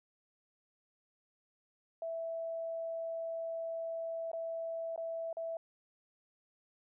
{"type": "tone with dropouts", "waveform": "sine", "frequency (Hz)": 659.3, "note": "E5", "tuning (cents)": 0, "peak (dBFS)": -36, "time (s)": [2.02, 5.57], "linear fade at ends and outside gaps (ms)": 2, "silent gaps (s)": [[4.316, 4.332], [4.961, 4.977], [5.329, 5.369]], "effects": []}